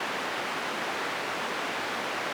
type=band-pass noise; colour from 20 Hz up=white; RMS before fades=-32 dBFS; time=0-2.33 s; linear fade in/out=5 ms; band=240 to 1900 Hz; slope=12 dB/octave; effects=none